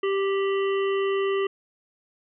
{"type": "harmonic tone with a mistuned harmonic", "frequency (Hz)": 392, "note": "G4", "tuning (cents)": 0, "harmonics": [1, 3, 5, 7, 8], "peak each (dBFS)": [-22, -32, -36, -39, -40], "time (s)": [0.03, 1.47], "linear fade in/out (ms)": 5, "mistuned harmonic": 8, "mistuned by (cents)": -64, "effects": []}